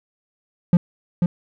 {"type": "tone with echo", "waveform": "triangle", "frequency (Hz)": 174.61, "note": "F3", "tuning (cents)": 0, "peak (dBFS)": -7, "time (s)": [0.73, 0.77], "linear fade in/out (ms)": 2, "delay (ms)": 490, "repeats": 1, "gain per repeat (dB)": -5, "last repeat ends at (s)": 1.26, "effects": []}